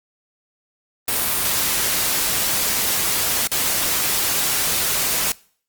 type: noise with dropouts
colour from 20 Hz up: white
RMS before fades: -20 dBFS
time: 1.08-5.32 s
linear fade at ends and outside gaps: 2 ms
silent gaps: 3.473-3.516 s
effects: noise-tail reverb RT60 0.5 s tail -23 dB re dry + Opus 32 kbps